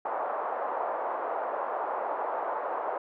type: band-pass noise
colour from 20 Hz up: pink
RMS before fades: -32 dBFS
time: 0.05-2.98 s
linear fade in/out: 5 ms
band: 550 to 1100 Hz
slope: 24 dB/octave
effects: none

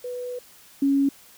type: tone pair in turn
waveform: sine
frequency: 493.9 / 277.2 Hz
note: B4 / C#4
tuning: 0 / 0 cents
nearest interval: minor seventh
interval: 1000 cents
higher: first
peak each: -29 / -17 dBFS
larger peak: second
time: 0.04-0.39 / 0.82-1.09 s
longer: first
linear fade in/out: 5 ms
effects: white hiss -51 dBFS RMS until 1.37 s

